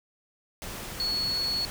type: tone in noise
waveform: sine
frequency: 4376 Hz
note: C#8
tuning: 23 cents flat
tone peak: -26 dBFS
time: 1-1.65 s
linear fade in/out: 0 ms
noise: pink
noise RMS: -38 dBFS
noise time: 0.62-1.7 s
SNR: +9 dB
effects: none